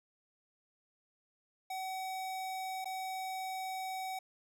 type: tone with dropouts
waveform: square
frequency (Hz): 756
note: F#5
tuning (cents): +37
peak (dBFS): -38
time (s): 1.7-4.19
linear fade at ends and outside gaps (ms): 5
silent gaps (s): 2.845-2.855
effects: none